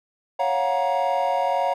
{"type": "chord", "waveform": "triangle", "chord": "Gb major seventh", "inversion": "second", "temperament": "equal with one note detuned", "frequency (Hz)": [554.4, 698.5, 740, 943.7], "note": ["Db5", "F5", "Gb5", "Bb5"], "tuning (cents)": [0, 0, 0, 21], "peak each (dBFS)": -23, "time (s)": [0.39, 1.74], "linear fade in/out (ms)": 10, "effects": ["tanh soft clip ceiling -10 dBFS"]}